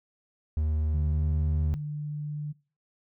triangle tone with pitch glide, 77 to 78.39 Hz, D#2 to D#2, -17 to +13 cents, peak -22 dBFS, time 0.57-1.74 s, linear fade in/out 0 ms, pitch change +30 cents, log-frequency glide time 1.14-1.22 s
sine tone, 148.7 Hz, D3, 22 cents sharp, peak -31 dBFS, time 0.93-2.53 s, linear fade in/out 20 ms
effects noise-tail reverb RT60 0.4 s tail -23 dB re dry

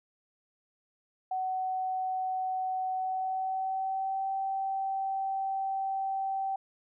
sine tone with pitch glide, 750 to 774.7 Hz, F#5 to G5, +23 to -21 cents, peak -29 dBFS, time 1.31-6.56 s, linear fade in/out 5 ms, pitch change +56 cents, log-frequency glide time 2.95-4.29 s, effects none

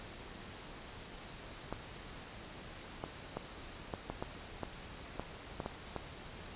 clicks, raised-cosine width 1 ms, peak -23 dBFS, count 11, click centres 1.726 / 3.039 / 3.37 / 3.938 / 4.1 / 4.225 / 4.633 / 5.196 / 5.602 / 5.661 / 5.963 s, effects pink hiss -49 dBFS RMS until 6.55 s + resampled to 8000 Hz

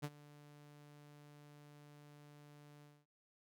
sawtooth tone with ADSR envelope, 146.83 Hz, D3, in tune, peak -34 dBFS, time 0.02-3.06 s, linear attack 23 ms, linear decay 47 ms, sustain -20 dB, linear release 240 ms, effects none

